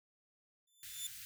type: tone with exponential growth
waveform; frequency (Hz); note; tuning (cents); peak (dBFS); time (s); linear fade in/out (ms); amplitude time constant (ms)
15% pulse; 3520; A7; 0; -30; 0.67-1.07; 5; 85
type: band-stop noise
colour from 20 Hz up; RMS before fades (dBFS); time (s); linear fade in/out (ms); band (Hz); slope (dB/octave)
white; -50; 0.83-1.25; 0; 150 to 1500; 48
effects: none